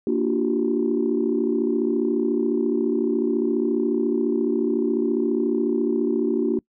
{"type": "chord", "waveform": "sine", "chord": "G minor seventh", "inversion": "first", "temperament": "equal with one note detuned", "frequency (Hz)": [233.1, 293.7, 349.2, 383.5], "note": ["Bb3", "D4", "F4", "G4"], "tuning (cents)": [0, 0, 0, -38], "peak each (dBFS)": -24, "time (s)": [0.07, 6.59], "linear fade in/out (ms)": 2, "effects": ["noise-tail reverb RT60 0.1 s tail -25 dB re dry", "tanh soft clip ceiling -10 dBFS"]}